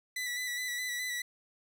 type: tone with vibrato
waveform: sawtooth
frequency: 1975.5 Hz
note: B6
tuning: in tune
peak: -30 dBFS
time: 0.16-1.22 s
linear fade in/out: 5 ms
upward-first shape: square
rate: 4.8 Hz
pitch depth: 23 cents each way
effects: none